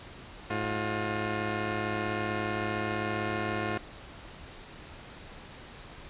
10% pulse tone pair together, 106.7 / 355.8 Hz, G#2 / F4, +47 / +32 cents, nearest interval octave + major sixth, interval 2085 cents, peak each -24 dBFS, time 0.5-3.78 s, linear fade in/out 5 ms, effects pink hiss -47 dBFS RMS until 6.09 s + resampled to 8000 Hz

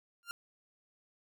sawtooth tone with exponential growth, 1394 Hz, F6, 4 cents flat, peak -31 dBFS, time 0.23-0.31 s, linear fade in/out 0 ms, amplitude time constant 17 ms, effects none

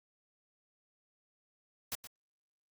white noise with echo, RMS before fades -37 dBFS, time 1.92-1.95 s, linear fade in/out 0 ms, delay 120 ms, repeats 1, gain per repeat -11 dB, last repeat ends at 2.07 s, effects Opus 48 kbps

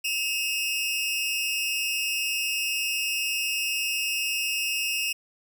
sawtooth tone pair together, 2574 / 2796 Hz, E7 / F7, -42 / +1 cents, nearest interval minor second, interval 143 cents, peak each -25 dBFS, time 0.04-5.13 s, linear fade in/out 10 ms, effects none

